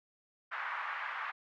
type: band-pass noise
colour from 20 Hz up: white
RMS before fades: -39 dBFS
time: 0.51-1.32 s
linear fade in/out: 20 ms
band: 950 to 1800 Hz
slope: 24 dB/octave
effects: none